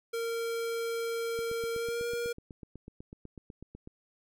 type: tone with pitch glide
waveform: square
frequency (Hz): 461.3 to 472.9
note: A#4 to A#4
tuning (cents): -18 to +25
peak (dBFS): -32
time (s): 0.13-2.33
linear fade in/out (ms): 10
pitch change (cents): +43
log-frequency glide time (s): 1.74-2.07
type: click train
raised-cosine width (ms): 3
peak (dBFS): -32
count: 21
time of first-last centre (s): 1.39-3.874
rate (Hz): 8.05
effects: none